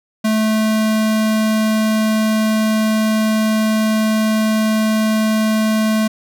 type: tone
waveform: square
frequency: 217.7 Hz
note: A3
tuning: 18 cents flat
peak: -14 dBFS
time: 0.24-6.08 s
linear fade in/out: 10 ms
effects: none